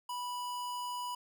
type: tone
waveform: square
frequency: 983 Hz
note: B5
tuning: 8 cents flat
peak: -37 dBFS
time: 0.09-1.15 s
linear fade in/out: 5 ms
effects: none